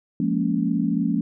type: chord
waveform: sine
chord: Bb minor seventh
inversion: second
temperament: just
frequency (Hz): 174.81 / 209.8 / 233.1 / 279.7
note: F3 / Ab3 / Bb3 / Db4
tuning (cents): +2 / +18 / 0 / +16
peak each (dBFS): -25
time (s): 0.2-1.21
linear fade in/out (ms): 2
effects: none